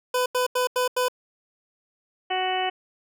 25% pulse tone bursts, 501 Hz, B4, 25 cents sharp, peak -17 dBFS, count 5, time 0.14-1.084 s, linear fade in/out 5 ms, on 120 ms, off 86 ms
harmonic tone, 371.7 Hz, F#4, 8 cents sharp, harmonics 1 / 2 / 3 / 4 / 5 / 6 / 7 / 8, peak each -31 / -25 / -37 / -38 / -34 / -36 / -37 / -31 dBFS, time 2.3-2.7 s, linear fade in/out 10 ms
effects none

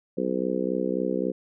harmonic tone, 63.7 Hz, C2, 46 cents flat, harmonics 3 / 4 / 5 / 6 / 7 / 8, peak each -31 / -31 / -31 / -31 / -31 / -31 dBFS, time 0.17-1.32 s, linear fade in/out 10 ms, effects none

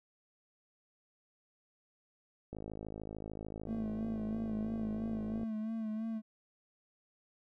click train, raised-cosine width 2 ms, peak -30 dBFS, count 156, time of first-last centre 2.53-5.433 s, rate 53.4 Hz
triangle tone with vibrato, 220.4 Hz, A3, 3 cents sharp, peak -33 dBFS, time 3.66-6.22 s, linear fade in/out 50 ms, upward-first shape sine, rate 3 Hz, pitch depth 44 cents each way
effects none

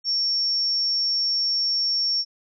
sine tone, 5480 Hz, F8, 34 cents flat, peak -20 dBFS, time 0.04-2.25 s, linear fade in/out 50 ms, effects none

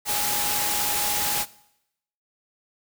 sine tone in noise, 830.6 Hz, G#5, in tune, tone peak -31 dBFS, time 0.05-1.46 s, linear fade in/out 50 ms, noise white, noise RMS -25 dBFS, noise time 0.05-1.46 s, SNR -9 dB, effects noise-tail reverb RT60 0.8 s tail -20 dB re dry

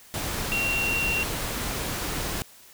sine tone in noise, 2746 Hz, F7, 30 cents flat, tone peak -24 dBFS, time 0.52-1.23 s, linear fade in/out 0 ms, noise pink, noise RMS -30 dBFS, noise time 0.14-2.42 s, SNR +3 dB, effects white hiss -51 dBFS RMS until 2.73 s

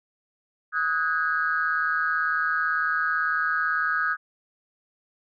sine tone cluster, 1262 / 1478 / 1636 Hz, D#6 / F#6 / G#6, +24 / -2 / -26 cents, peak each -26 dBFS, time 0.72-4.17 s, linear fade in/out 50 ms, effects tanh soft clip ceiling -12 dBFS

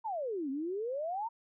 sine exponential two-way sweep, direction down then up, 948 to 261.1 to 948 Hz, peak -33 dBFS, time 0.04-1.29 s, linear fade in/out 20 ms, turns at 0.5 s, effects none

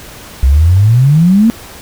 sine exponential sweep, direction up, 63 to 235.1 Hz, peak -4 dBFS, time 0.43-1.5 s, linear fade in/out 0 ms, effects pink hiss -32 dBFS RMS until 1.81 s

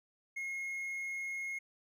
triangle tone, 2157 Hz, C#7, 48 cents flat, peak -35 dBFS, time 0.36-1.59 s, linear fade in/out 10 ms, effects none

